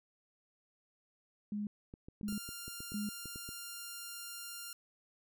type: tone bursts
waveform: sine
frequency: 207.7 Hz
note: G#3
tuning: in tune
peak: -35 dBFS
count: 3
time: 1.52-3.09 s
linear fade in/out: 2 ms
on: 150 ms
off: 560 ms
type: clicks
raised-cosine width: 3 ms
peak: -35 dBFS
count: 12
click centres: 1.939 / 2.085 / 2.212 / 2.287 / 2.325 / 2.49 / 2.68 / 2.805 / 2.92 / 3.257 / 3.359 / 3.49 s
type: tone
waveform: 5% pulse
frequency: 1396.9 Hz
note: F6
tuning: in tune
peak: -32 dBFS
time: 2.28-4.73 s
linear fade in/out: 2 ms
effects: none